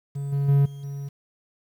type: tone with level steps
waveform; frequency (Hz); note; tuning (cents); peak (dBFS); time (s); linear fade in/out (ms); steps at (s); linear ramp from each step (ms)
triangle; 140.4; C#3; +22; -25 / -19 / -13 / -33 / -28; 0.15-1.09; 10; 0.32 / 0.48 / 0.65 / 0.83; 10
effects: 9-bit

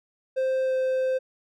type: tone with pitch glide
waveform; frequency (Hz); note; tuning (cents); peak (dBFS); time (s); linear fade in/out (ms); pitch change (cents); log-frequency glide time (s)
triangle; 523.3 to 519.7; C5 to C5; 0 to -12; -20; 0.36-1.19; 20; -12; 0.63-0.74
effects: none

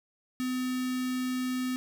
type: tone with notch filter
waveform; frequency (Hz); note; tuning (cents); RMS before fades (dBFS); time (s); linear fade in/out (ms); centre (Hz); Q
square; 254.3; C4; -49; -31; 0.4-1.76; 0; 750; 1.6
effects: none

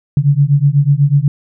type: beating tone pair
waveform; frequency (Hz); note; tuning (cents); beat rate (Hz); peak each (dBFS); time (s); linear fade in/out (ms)
sine; 138.59 / 146.69; C#3 / D3; 0 / -2; 8.1; -11; 0.17-1.28; 2
effects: none

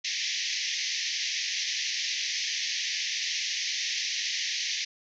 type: band-pass noise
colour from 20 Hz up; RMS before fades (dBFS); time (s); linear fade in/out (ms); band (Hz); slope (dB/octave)
white; -31; 0.04-4.85; 10; 1800 to 6300; 96
effects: none

